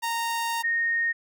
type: tone pair in turn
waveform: sawtooth / sine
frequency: 926 / 1852 Hz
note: A#5 / A#6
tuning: -12 / -12 cents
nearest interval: octave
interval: 1200 cents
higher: second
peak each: -22 dBFS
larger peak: neither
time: 0.02-0.63 / 0.63-1.13 s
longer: first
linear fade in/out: 20 ms
effects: none